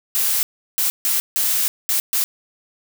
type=noise bursts at uneven times; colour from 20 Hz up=blue; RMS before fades=-19 dBFS; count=6; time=0.15-0.43 / 0.78-0.9 / 1.05-1.2 / 1.36-1.68 / 1.89-2 / 2.13-2.24 s; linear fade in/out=0 ms; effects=none